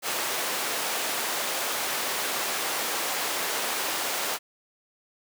pink high-pass noise, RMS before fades -29 dBFS, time 0.02-4.39 s, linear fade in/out 50 ms, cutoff 530 Hz, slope 12 dB/octave, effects none

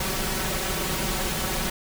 pink noise with comb filter, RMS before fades -27 dBFS, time 0-1.7 s, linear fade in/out 5 ms, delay 5.3 ms, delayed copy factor +0.7, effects none

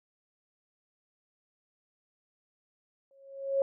sine tone with exponential growth, 547 Hz, C#5, 23 cents flat, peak -21 dBFS, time 3.11-3.62 s, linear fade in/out 1 ms, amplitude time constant 110 ms, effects none

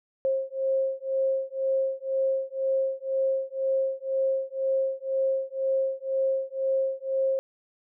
sine beating tone pair, 533 / 535 Hz, C5 / C5, +32 / +38 cents, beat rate 2 Hz, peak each -27 dBFS, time 0.25-7.39 s, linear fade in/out 0 ms, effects none

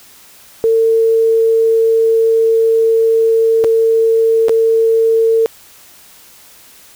sine tone with dropouts, 451.3 Hz, A4, 44 cents sharp, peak -8 dBFS, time 0.64-5.46 s, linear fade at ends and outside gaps 0 ms, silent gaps 3.64-3.645 / 4.484-4.494 s, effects white hiss -42 dBFS RMS until 6.95 s

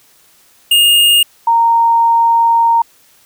square / sine tone pair in turn, 2836 / 925.3 Hz, F7 / A#5, +26 / -13 cents, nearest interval octave + perfect fifth, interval 1939 cents, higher first, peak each -7 dBFS, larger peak neither, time 0.71-1.23 / 1.47-2.82 s, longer second, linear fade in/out 5 ms, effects white hiss -49 dBFS RMS until 3.25 s

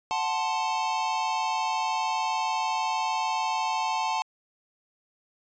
square chord, F# diminished, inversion none, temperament equal, 740 / 880 / 1046.5 Hz, F#5 / A5 / C6, 0 / 0 / 0 cents, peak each -33 / -28 / -33 dBFS, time 0.11-4.22 s, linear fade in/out 0 ms, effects resampled to 16000 Hz

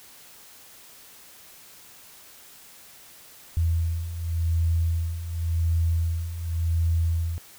sine beating tone pair, 82.41 / 83.31 Hz, E2 / E2, 0 / +19 cents, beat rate 0.9 Hz, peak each -28 / -23 dBFS, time 3.57-7.38 s, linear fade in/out 0 ms, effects white hiss -49 dBFS RMS until 7.58 s

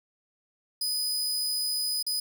sawtooth tone with dropouts, 4987 Hz, D#8, 3 cents sharp, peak -24 dBFS, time 0.81-2.2 s, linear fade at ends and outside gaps 5 ms, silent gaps 2.027-2.065 s, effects none

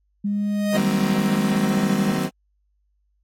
sine tone with vibrato, 202.7 Hz, G#3, 42 cents flat, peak -20 dBFS, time 0.24-2.15 s, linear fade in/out 10 ms, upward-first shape sine, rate 1 Hz, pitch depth 19 cents each way
45% pulse tone with exponential growth, 622.3 Hz, D#5, in tune, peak -19 dBFS, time 0.26-0.77 s, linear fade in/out 2 ms, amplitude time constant 110 ms
35% pulse chord, C half-diminished seventh, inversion first, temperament just, 156.98 / 188.37 / 235.5 / 261.6 Hz, Eb3 / Gb3 / Bb3 / C4, +16 / +31 / +18 / 0 cents, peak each -26 / -23 / -27 / -26 dBFS, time 0.72-2.3 s, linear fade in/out 50 ms
effects added 50 Hz sine -64 dBFS peak until 3.23 s + AAC 48 kbps

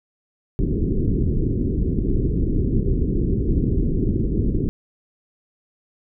pink low-pass noise, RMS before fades -20 dBFS, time 0.59-4.69 s, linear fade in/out 0 ms, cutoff 400 Hz, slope 48 dB/octave, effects none

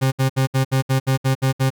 40% pulse tone bursts, 132.8 Hz, C3, 26 cents sharp, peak -14 dBFS, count 10, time 0.01-1.704 s, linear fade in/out 20 ms, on 110 ms, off 66 ms, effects none

